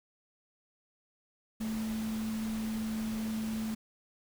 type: tone in noise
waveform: sine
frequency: 220 Hz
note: A3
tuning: in tune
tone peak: -32 dBFS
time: 1.6-3.75 s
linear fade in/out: 10 ms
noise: pink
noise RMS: -45 dBFS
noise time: 1.6-3.75 s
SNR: +10 dB
effects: none